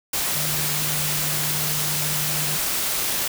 sine tone in noise, 150.7 Hz, D3, 45 cents sharp, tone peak -30 dBFS, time 0.35-2.57 s, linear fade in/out 5 ms, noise white, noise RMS -24 dBFS, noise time 0.13-3.28 s, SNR -9 dB, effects none

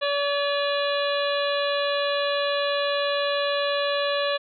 harmonic tone with a mistuned harmonic, 571 Hz, D5, 49 cents flat, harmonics 1 / 2 / 3 / 4 / 5 / 6 / 7, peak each -24 / -30 / -31 / -36 / -35 / -33 / -33 dBFS, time 0.01-4.38 s, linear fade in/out 20 ms, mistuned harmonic 4, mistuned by +120 cents, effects none

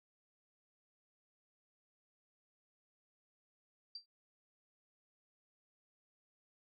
sine tone with exponential decay, 4699 Hz, D8, in tune, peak -40 dBFS, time 3.95-4.06 s, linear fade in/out 5 ms, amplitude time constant 23 ms, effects MP3 48 kbps

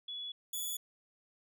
sine / 5% pulse tone pair in turn, 3400 / 3424 Hz, G#7 / A7, +40 / -48 cents, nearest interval unison, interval 12 cents, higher second, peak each -39 / -28 dBFS, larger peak second, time 0.08-0.32 / 0.53-0.77 s, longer neither, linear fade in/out 5 ms, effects none

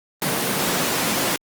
pink high-pass noise, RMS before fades -22 dBFS, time 0.22-1.36 s, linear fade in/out 0 ms, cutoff 150 Hz, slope 24 dB/octave, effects Opus 24 kbps

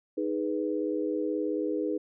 sine chord, G# minor, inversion second, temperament equal, 311.1 / 415.3 / 493.9 Hz, D#4 / G#4 / B4, 0 / 0 / 0 cents, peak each -30 / -32 / -33 dBFS, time 0.17-1.98 s, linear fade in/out 10 ms, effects none

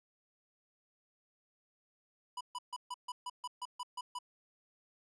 square tone bursts, 987.8 Hz, B5, in tune, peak -39 dBFS, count 11, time 2.37-4.188 s, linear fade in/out 5 ms, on 38 ms, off 140 ms, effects resampled to 24000 Hz

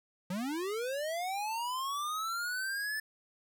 square linear sweep, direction up, 172 to 1756 Hz, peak -34 dBFS, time 0.3-3 s, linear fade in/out 5 ms, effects none

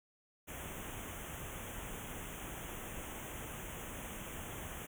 pink band-stop noise, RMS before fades -45 dBFS, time 0.47-4.87 s, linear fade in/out 20 ms, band 3400 to 6100 Hz, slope 96 dB/octave, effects none

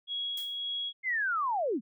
sine tone with tremolo, 3322 Hz, G#7, in tune, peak -31 dBFS, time 0.07-0.93 s, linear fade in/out 50 ms, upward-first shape sine, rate 1.8 Hz, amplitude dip 30%
blue noise with exponential decay, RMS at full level -41 dBFS, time 0.37-0.62 s, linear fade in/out 5 ms, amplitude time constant 54 ms
sine linear sweep, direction down, 2138 to 185 Hz, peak -27 dBFS, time 1.03-1.81 s, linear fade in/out 50 ms
effects none

